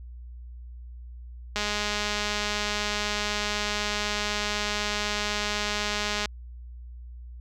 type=click train; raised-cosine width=0.2 ms; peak=-11 dBFS; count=978; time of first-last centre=1.56-6.257 s; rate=208 Hz; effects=added 60 Hz sine -39 dBFS peak until 7.4 s